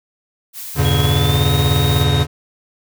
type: noise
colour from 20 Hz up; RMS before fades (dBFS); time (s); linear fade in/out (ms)
blue; -30; 0.53-2.06; 50
type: chord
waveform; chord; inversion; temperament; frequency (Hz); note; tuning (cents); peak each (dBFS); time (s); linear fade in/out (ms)
square; E diminished seventh; none; just; 82.41 / 98.89 / 118.67 / 142.4; E2 / G2 / Bb2 / Db3; 0 / +16 / +31 / +47; -19 / -21 / -23 / -17; 0.75-2.27; 50
type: tone with pitch glide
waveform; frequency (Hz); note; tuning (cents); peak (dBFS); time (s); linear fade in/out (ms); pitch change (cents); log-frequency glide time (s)
sine; 3322 to 3729; G#7 to A#7; 0 to 0; -22; 0.84-2.24; 20; +200; 1-1.51
effects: none